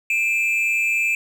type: tone pair together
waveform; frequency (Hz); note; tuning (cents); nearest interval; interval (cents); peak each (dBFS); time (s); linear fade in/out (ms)
triangle; 2381 / 2604; D7 / E7; +23 / -22; major second; 155; -19; 0.1-1.15; 2
effects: none